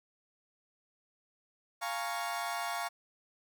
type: chord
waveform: 30% pulse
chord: Bb minor seventh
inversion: second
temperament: equal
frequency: 698.5 / 830.6 / 932.3 / 1108.7 Hz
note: F5 / Ab5 / Bb5 / Db6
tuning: 0 / 0 / 0 / 0 cents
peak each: -35 / -39 / -39 / -37 dBFS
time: 1.81-2.89 s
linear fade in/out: 20 ms
effects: none